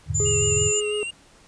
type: chord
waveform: sine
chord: E dominant seventh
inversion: none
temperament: equal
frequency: 82.41 / 103.83 / 123.47 / 146.83 Hz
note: E2 / G#2 / B2 / D3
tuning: 0 / 0 / 0 / 0 cents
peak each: -28 / -28 / -33 / -29 dBFS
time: 0.06-0.72 s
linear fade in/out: 50 ms
type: tone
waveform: sine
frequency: 7100 Hz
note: A8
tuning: 15 cents sharp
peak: -21 dBFS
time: 0.14-0.81 s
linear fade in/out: 20 ms
type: tone with pitch glide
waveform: triangle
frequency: 414.9 to 419.5 Hz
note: G#4 to G#4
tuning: -2 to +17 cents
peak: -22 dBFS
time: 0.2-1.03 s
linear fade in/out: 0 ms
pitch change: +19 cents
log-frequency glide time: 0.43-0.73 s
type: tone with vibrato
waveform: square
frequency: 2794 Hz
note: F7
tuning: in tune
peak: -29 dBFS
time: 0.25-1.11 s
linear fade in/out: 10 ms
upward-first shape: sine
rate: 6 Hz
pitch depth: 42 cents each way
effects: pink hiss -53 dBFS RMS until 1.47 s + resampled to 22050 Hz